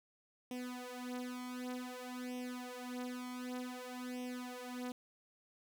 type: tone with flanger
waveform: sawtooth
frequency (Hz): 249.6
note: B3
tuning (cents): +19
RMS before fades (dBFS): -44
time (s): 0.51-4.92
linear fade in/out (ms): 2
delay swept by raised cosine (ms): 0.34 to 4.94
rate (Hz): 0.54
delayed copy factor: +0.9
effects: none